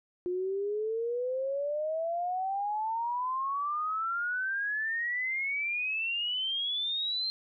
sine exponential sweep, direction up, 353.8 to 4174 Hz, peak -29 dBFS, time 0.26-7.3 s, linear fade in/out 0 ms, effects none

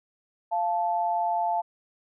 sine tone pair together, 694 / 875.1 Hz, F5 / A5, -11 / -10 cents, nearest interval major third, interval 401 cents, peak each -26 dBFS, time 0.51-1.62 s, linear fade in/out 20 ms, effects none

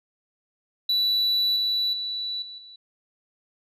sine tone with level steps, 3951 Hz, B7, in tune, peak -17 / -20 / -27 / -37 / -43 dBFS, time 0.89-2.76 s, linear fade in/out 5 ms, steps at 1.56 / 1.93 / 2.42 / 2.58 s, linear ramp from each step 2 ms, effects tanh soft clip ceiling -19 dBFS

